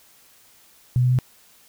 sine tone with pitch steps, 124.5 / 125.66 / 126.82 Hz, B2 / B2 / B2, +14 / +30 / +46 cents, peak -15 dBFS, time 0.96-1.188 s, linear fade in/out 0 ms, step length 76 ms, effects white hiss -54 dBFS RMS until 1.68 s

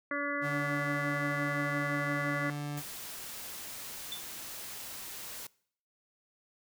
harmonic tone, 286.4 Hz, D4, 43 cents flat, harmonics 1 / 2 / 4 / 5 / 6 / 7, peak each -38 / -38 / -38 / -38 / -38 / -38 dBFS, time 0.11-2.5 s, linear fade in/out 2 ms
30% pulse tone, 146.1 Hz, D3, 9 cents flat, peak -32 dBFS, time 0.41-2.83 s, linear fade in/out 50 ms
white noise, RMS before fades -43 dBFS, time 2.77-5.47 s, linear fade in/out 5 ms
sine tone with exponential decay, 3520 Hz, A7, in tune, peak -33 dBFS, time 4.12-4.29 s, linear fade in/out 1 ms, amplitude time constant 36 ms
effects noise-tail reverb RT60 0.6 s tail -23 dB re dry

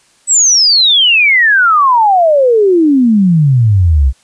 sine exponential sweep, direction down, 8060 to 61.74 Hz, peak -5 dBFS, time 0.27-4.13 s, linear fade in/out 50 ms, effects white hiss -50 dBFS RMS until 4.23 s + resampled to 22050 Hz

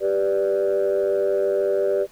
sine chord, G major, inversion none, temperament equal, 392 / 493.9 / 587.3 Hz, G4 / B4 / D5, 0 / 0 / 0 cents, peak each -20 / -24 / -21 dBFS, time 0-2.07 s, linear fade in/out 50 ms, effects tanh soft clip ceiling -13 dBFS + pink hiss -52 dBFS RMS until 2.11 s

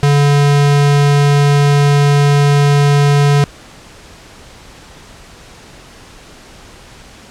square tone, 143.5 Hz, D3, 40 cents flat, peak -8 dBFS, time 0.03-3.44 s, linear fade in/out 0 ms, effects pink hiss -38 dBFS RMS until 7.3 s + low-pass 8000 Hz 12 dB/octave

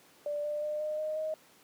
sine tone with pitch steps, 587.3 / 594.8 / 602.4 / 610.1 / 617.9 / 625.8 Hz, D5 / D5 / D5 / D#5 / D#5 / D#5, 0 / +22 / +44 / -34 / -12 / +10 cents, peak -31 dBFS, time 0.26-1.34 s, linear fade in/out 2 ms, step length 180 ms, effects pink hiss -60 dBFS RMS until 1.63 s + high-pass 200 Hz 12 dB/octave

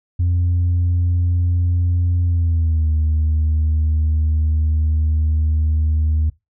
sine tone with pitch glide, 87.6 to 77.59 Hz, F2 to D#2, +6 to -4 cents, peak -12 dBFS, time 0.19-6.3 s, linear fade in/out 10 ms, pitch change -210 cents, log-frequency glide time 2.23-2.9 s, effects noise-tail reverb RT60 0.2 s tail -22 dB re dry + tanh soft clip ceiling -12 dBFS

